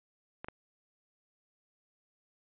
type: clicks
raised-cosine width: 0.5 ms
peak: -25 dBFS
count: 2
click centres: 0.445 / 0.485 s
effects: resampled to 8000 Hz